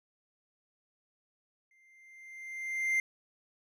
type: tone with exponential growth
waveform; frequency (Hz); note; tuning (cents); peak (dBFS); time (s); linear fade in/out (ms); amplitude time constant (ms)
triangle; 2093; C7; 0; -23; 1.71-3; 2; 280
effects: none